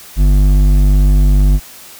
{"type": "tone with hard clipping", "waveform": "sine", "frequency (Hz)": 48.98, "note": "G1", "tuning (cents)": -1, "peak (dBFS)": -8, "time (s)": [0.16, 1.6], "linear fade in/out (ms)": 50, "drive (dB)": 10, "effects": ["white hiss -36 dBFS RMS until 1.99 s"]}